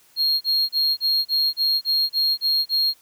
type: tone bursts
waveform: triangle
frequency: 4250 Hz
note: C8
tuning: 26 cents sharp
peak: -16 dBFS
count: 10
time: 0.16-2.939 s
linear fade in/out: 50 ms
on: 250 ms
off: 31 ms
effects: white hiss -56 dBFS RMS until 3.01 s